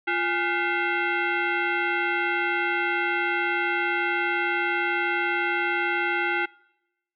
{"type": "tone with frequency modulation", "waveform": "sine", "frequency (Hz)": 349.2, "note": "F4", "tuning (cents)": 0, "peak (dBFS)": -22, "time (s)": [0.07, 6.46], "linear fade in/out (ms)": 10, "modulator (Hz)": 587, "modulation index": 3.8, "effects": ["noise-tail reverb RT60 0.9 s tail -24 dB re dry"]}